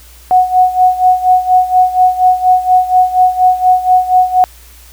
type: tone with tremolo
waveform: sine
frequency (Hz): 736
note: F#5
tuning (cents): -9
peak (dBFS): -3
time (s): 0.31-4.44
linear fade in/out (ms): 0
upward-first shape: sine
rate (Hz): 4.2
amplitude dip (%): 80
effects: added 60 Hz sine -38 dBFS peak until 4.92 s + white hiss -41 dBFS RMS until 4.92 s